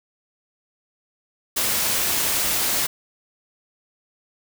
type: noise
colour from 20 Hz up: white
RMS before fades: -22 dBFS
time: 1.56-2.87 s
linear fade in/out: 10 ms
effects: none